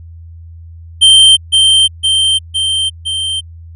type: tone with echo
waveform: square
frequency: 3134 Hz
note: G7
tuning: 1 cent flat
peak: -3 dBFS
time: 1.01-1.37 s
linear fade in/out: 20 ms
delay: 510 ms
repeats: 4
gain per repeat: -3 dB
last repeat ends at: 3.41 s
effects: added 83 Hz sine -30 dBFS peak until 3.75 s + resampled to 24000 Hz